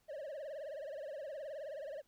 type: tone with vibrato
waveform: triangle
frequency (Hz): 585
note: D5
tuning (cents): -7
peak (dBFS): -40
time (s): 0.08-2.02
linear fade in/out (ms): 20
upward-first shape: triangle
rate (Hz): 19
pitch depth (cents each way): 190
effects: pink hiss -75 dBFS RMS until 2.07 s